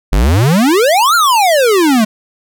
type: exponential two-way sweep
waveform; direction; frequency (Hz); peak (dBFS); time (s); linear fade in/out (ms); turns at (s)
square; up then down; 43 to 1438 to 207.1; -8; 0.12-2.05; 10; 1.15
effects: none